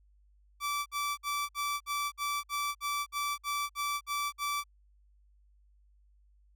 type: tone bursts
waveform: sawtooth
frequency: 1160 Hz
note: D6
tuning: 22 cents flat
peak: -27 dBFS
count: 13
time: 0.6-4.64 s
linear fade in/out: 50 ms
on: 260 ms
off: 55 ms
effects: added 50 Hz sine -61 dBFS peak until 6.55 s